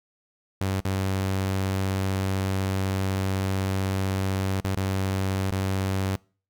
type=tone with dropouts; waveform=sawtooth; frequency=95.9 Hz; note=G2; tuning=37 cents flat; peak=-20 dBFS; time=0.61-6.16 s; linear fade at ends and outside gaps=0 ms; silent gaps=0.802-0.852 / 4.602-4.645 / 4.748-4.771 / 5.505-5.523 s; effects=noise-tail reverb RT60 0.4 s tail -25 dB re dry